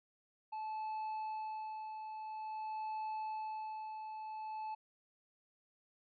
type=tone with tremolo; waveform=triangle; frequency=868 Hz; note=A5; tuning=24 cents flat; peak=-36 dBFS; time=0.52-4.75 s; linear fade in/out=10 ms; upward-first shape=sine; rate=0.49 Hz; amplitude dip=45%; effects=resampled to 11025 Hz